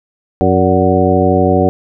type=harmonic tone with a mistuned harmonic; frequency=92.5 Hz; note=F#2; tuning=in tune; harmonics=1 / 2 / 3 / 4 / 5 / 6 / 8; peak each=-16 / -16 / -16 / -16 / -16 / -16 / -16 dBFS; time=0.41-1.69 s; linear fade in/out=0 ms; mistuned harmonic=6; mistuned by=+62 cents; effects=none